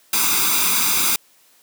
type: noise with comb filter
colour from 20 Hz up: white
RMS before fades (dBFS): -18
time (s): 0.13-1.16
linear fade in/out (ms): 2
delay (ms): 0.82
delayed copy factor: +0.8
effects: white hiss -55 dBFS RMS until 1.62 s + high-pass 200 Hz 12 dB/octave